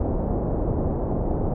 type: low-pass noise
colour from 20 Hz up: pink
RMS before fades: -24 dBFS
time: 0-1.54 s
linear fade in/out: 5 ms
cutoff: 720 Hz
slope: 24 dB/octave
effects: none